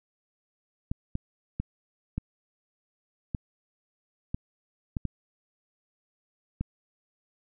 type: clicks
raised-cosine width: 5 ms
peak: -17 dBFS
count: 9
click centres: 0.915 / 1.154 / 1.6 / 2.18 / 3.348 / 4.345 / 4.968 / 5.053 / 6.61 s
effects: none